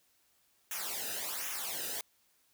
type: noise with flanger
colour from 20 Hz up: white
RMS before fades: -38 dBFS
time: 0.71-2.01 s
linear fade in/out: 2 ms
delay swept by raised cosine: 0.22 to 0.92 ms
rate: 1.3 Hz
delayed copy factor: -0.8
effects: white hiss -71 dBFS RMS until 2.53 s